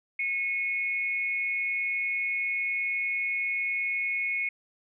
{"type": "tone pair together", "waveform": "sine", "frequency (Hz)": [2186, 2475], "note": ["C#7", "D#7"], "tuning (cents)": [-25, -10], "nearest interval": "major second", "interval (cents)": 215, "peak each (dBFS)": [-27, -34], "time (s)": [0.19, 4.49], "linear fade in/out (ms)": 5, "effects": []}